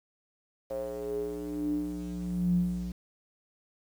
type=tone with band-pass filter sweep; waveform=square; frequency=59.8 Hz; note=A#1; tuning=45 cents sharp; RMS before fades=-32 dBFS; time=0.7-2.92 s; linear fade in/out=5 ms; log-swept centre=560 to 140 Hz; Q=9; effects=9-bit